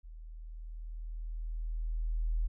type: tone with level ramp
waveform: sine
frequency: 40.1 Hz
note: E1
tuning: 47 cents flat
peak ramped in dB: -45 to -27 dBFS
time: 0.03-2.48 s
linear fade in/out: 20 ms
effects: none